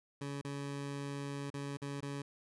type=tone with dropouts; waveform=20% pulse; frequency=141.1 Hz; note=C#3; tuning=31 cents sharp; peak=-34 dBFS; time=0.21-2.22 s; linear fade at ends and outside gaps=5 ms; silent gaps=0.414-0.447 / 1.502-1.54 / 1.771-1.818 / 2.006-2.025 s; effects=resampled to 24000 Hz